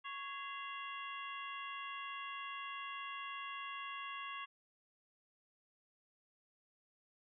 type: harmonic tone with a mistuned harmonic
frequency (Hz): 554.4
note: C#5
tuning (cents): 0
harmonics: 2 / 3 / 4 / 5 / 6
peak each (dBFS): -45 / -52 / -51 / -49 / -54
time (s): 0.04-4.46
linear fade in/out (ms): 20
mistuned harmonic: 4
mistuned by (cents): -130
effects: none